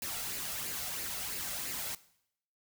white noise with flanger, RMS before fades -38 dBFS, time 0.02-1.95 s, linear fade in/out 2 ms, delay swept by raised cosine 0.42 to 1.52 ms, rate 3 Hz, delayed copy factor +0.5, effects noise-tail reverb RT60 0.7 s tail -18 dB re dry

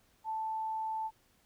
sine tone, 880 Hz, A5, in tune, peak -33 dBFS, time 0.24-1.11 s, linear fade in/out 50 ms, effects pink hiss -69 dBFS RMS until 1.45 s

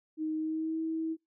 sine tone with pitch glide, 312.7 to 322.2 Hz, D#4 to E4, +9 to -39 cents, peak -30 dBFS, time 0.17-1.17 s, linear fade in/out 50 ms, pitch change +52 cents, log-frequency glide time 0.36-0.79 s, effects noise-tail reverb RT60 0.2 s tail -25 dB re dry

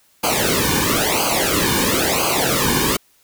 pink noise with flanger, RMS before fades -18 dBFS, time 0.23-2.97 s, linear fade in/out 10 ms, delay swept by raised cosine 0.54 to 1.54 ms, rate 0.99 Hz, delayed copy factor -1, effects white hiss -57 dBFS RMS until 3.23 s

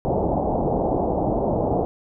white low-pass noise, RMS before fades -22 dBFS, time 0.05-1.85 s, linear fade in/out 0 ms, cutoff 810 Hz, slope 48 dB/octave, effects none

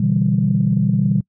sine chord, E minor seventh, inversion second, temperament equal, 123.47 / 146.83 / 164.81 / 196 Hz, B2 / D3 / E3 / G3, 0 / 0 / 0 / 0 cents, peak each -19 / -20 / -20 / -17 dBFS, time 0-1.21 s, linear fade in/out 5 ms, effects noise-tail reverb RT60 0.1 s tail -26 dB re dry + tanh soft clip ceiling -4 dBFS

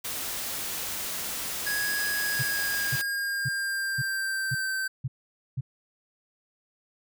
white noise, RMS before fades -33 dBFS, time 0.04-3.02 s, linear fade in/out 10 ms
square tone with pitch glide, 1661.2 to 1550 Hz, G#6 to G6, 0 to -20 cents, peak -28 dBFS, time 1.66-4.88 s, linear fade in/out 10 ms, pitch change -120 cents, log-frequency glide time 2.2-4.73 s
sine tone bursts, 130.81 Hz, C3, in tune, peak -26 dBFS, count 7, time 2.39-5.61 s, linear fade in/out 10 ms, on 40 ms, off 490 ms
effects none

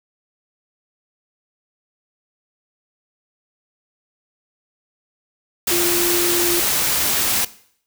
sine tone in noise, 347.5 Hz, F4, 9 cents flat, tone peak -20 dBFS, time 5.71-6.6 s, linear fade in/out 5 ms, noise white, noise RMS -19 dBFS, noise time 5.67-7.45 s, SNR -4 dB, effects noise-tail reverb RT60 0.6 s tail -18 dB re dry

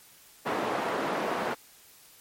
white band-pass noise, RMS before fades -30 dBFS, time 0.45-1.55 s, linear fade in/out 20 ms, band 240 to 1000 Hz, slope 12 dB/octave, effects white hiss -55 dBFS RMS until 2.2 s + MP3 64 kbps

